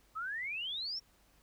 sine exponential sweep, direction up, 1244.5 to 5620 Hz, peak -36 dBFS, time 0.15-1 s, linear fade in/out 20 ms, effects added 50 Hz sine -70 dBFS peak until 1.42 s + pink hiss -68 dBFS RMS until 1.42 s

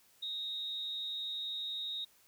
sine tone with amplitude modulation, 3748 Hz, A#7, 9 cents sharp, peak -34 dBFS, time 0.22-2.05 s, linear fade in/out 10 ms, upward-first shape sine, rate 200 Hz, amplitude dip 50%, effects white hiss -66 dBFS RMS until 2.27 s

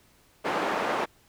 white band-pass noise, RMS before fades -28 dBFS, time 0.44-1.06 s, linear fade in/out 20 ms, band 300 to 1100 Hz, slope 12 dB/octave, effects pink hiss -61 dBFS RMS until 1.28 s

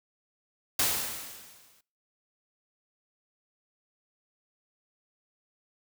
white noise with exponential decay, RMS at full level -24 dBFS, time 0.79-1.81 s, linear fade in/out 5 ms, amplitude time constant 220 ms, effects noise-tail reverb RT60 0.4 s tail -23 dB re dry

